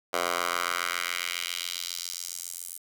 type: tone with high-pass filter sweep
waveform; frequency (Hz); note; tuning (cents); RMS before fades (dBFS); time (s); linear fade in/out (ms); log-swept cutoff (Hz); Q
10% pulse; 87.31; F2; 0; -32; 0.13-2.78; 10; 710 to 10000; 1.5
effects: none